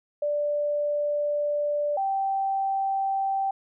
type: tone pair in turn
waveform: sine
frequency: 587.3 / 779.4 Hz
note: D5 / G5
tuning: 0 / -10 cents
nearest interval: perfect fourth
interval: 490 cents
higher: second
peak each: -23 / -23 dBFS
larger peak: neither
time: 0.22-1.97 / 1.97-3.51 s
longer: first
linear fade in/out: 5 ms
effects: none